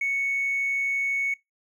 triangle tone, 2217 Hz, C#7, in tune, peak -20 dBFS, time 0.01-1.34 s, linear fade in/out 5 ms, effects noise-tail reverb RT60 0.2 s tail -26 dB re dry + tanh soft clip ceiling -20 dBFS

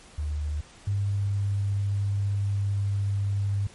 sine tone pair in turn, 75 / 100.11 Hz, D2 / G2, +37 / +37 cents, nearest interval perfect fourth, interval 500 cents, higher second, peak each -26 / -23 dBFS, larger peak second, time 0.18-0.61 / 0.87-3.67 s, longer second, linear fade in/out 5 ms, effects pink hiss -51 dBFS RMS until 3.74 s + MP3 48 kbps

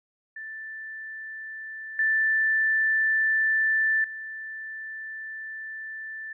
sine tone with level steps, 1765 Hz, A6, 5 cents sharp, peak -35 / -20 / -34 dBFS, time 0.36-6.33 s, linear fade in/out 5 ms, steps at 1.99 / 4.04 s, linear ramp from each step 2 ms, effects none

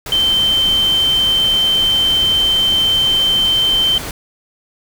sine tone in noise, 3107 Hz, G7, 16 cents flat, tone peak -11 dBFS, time 0.12-3.98 s, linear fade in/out 2 ms, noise pink, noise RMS -26 dBFS, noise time 0.06-4.11 s, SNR +12 dB, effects none

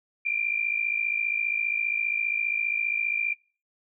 sine tone pair together, 2357 / 2412 Hz, D7 / D7, +6 / +46 cents, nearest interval unison, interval 40 cents, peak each -27 dBFS, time 0.25-3.34 s, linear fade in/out 10 ms, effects noise-tail reverb RT60 0.4 s tail -25 dB re dry

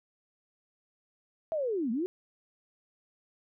sine linear two-way sweep, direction down then up, 662 to 211.6 to 381.1 Hz, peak -28 dBFS, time 1.52-2.06 s, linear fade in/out 0 ms, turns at 1.91 s, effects none

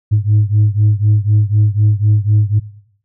sine beating tone pair, 103.83 / 107.83 Hz, G#2 / A2, 0 / -34 cents, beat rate 4 Hz, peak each -11 dBFS, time 0.11-2.6 s, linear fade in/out 20 ms, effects noise-tail reverb RT60 0.7 s tail -19 dB re dry + tanh soft clip ceiling -5 dBFS

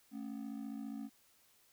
triangle ring-modulated tone, 246.9 Hz, B3, in tune, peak -36 dBFS, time 0.11-1.1 s, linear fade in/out 50 ms, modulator 27.4 Hz, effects white hiss -69 dBFS RMS until 1.72 s

